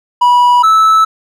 triangle tone pair in turn, 976 / 1308.1 Hz, B5 / E6, -21 / -14 cents, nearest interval perfect fourth, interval 507 cents, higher second, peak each -3 dBFS, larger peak neither, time 0.21-0.63 / 0.63-1.05 s, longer neither, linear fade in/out 10 ms, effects none

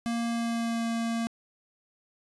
square tone with pitch glide, 233.1 to 230 Hz, A#3 to A#3, 0 to -23 cents, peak -28 dBFS, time 0.06-1.27 s, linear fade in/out 0 ms, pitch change -23 cents, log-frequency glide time 0.29-0.86 s, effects resampled to 24000 Hz + 11-bit

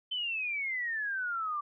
sine exponential sweep, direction down, 3089 to 1161 Hz, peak -31 dBFS, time 0.11-1.61 s, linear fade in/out 10 ms, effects none

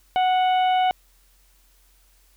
harmonic tone with a mistuned harmonic, 740 Hz, F#5, in tune, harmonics 1 / 2 / 3 / 4 / 5, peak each -17 / -34 / -33 / -32 / -42 dBFS, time 0.16-0.91 s, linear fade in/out 0 ms, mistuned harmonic 2, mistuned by -16 cents, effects added 44 Hz sine -57 dBFS peak until 2.36 s + white hiss -61 dBFS RMS until 2.36 s

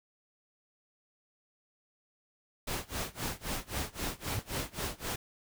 pink noise with tremolo, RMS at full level -34 dBFS, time 2.67-5.16 s, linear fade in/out 5 ms, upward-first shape sine, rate 3.8 Hz, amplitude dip 95%
sine tone with exponential growth, 103.83 Hz, G#2, in tune, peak -27 dBFS, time 4.21-4.39 s, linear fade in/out 0 ms, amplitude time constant 38 ms
effects none

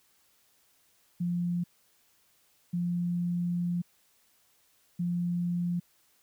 sine tone bursts at uneven times, 174.61 Hz, F3, in tune, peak -27 dBFS, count 3, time 1.2-1.64 / 2.73-3.82 / 4.99-5.8 s, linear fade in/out 10 ms, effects white hiss -67 dBFS RMS until 6.22 s

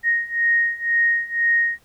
sine beating tone pair, 1864.7 / 1866.7 Hz, A#6 / A#6, 0 / +2 cents, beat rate 2 Hz, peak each -21 / -19 dBFS, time 0.03-1.79 s, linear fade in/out 50 ms, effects pink hiss -58 dBFS RMS until 1.84 s

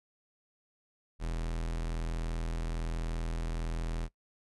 45% pulse tone, 41.2 Hz, E1, in tune, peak -32 dBFS, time 1.19-4.09 s, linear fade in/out 50 ms, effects noise-tail reverb RT60 0.1 s tail -20 dB re dry + resampled to 24000 Hz

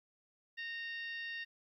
harmonic tone with a mistuned harmonic, 924 Hz, A#5, 16 cents flat, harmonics 2 / 3 / 4 / 5 / 6, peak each -41 / -47 / -51 / -57 / -61 dBFS, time 0.57-1.45 s, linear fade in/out 20 ms, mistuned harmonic 6, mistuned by -37 cents, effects 13-bit

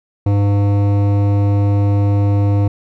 triangle tone with hard clipping, 101.1 Hz, G#2, 46 cents flat, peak -13 dBFS, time 0.26-2.68 s, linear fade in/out 5 ms, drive 18 dB, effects none

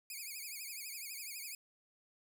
5% pulse tone with vibrato, 2349 Hz, D7, in tune, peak -34 dBFS, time 0.1-1.55 s, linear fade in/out 2 ms, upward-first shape triangle, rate 12 Hz, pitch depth 170 cents each way, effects none

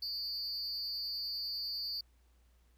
triangle tone with amplitude modulation, 4600 Hz, D8, 37 cents flat, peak -31 dBFS, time 0.02-2.01 s, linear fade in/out 5 ms, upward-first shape sine, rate 290 Hz, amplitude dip 90%, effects added 60 Hz sine -64 dBFS peak until 2.77 s + pink hiss -75 dBFS RMS until 2.77 s

